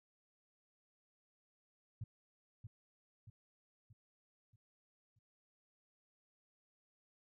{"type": "tone with echo", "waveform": "sine", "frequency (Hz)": 110, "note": "A2", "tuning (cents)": 0, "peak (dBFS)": -40, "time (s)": [2.01, 2.04], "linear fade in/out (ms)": 5, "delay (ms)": 630, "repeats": 5, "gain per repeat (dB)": -6, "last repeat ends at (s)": 5.19, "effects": []}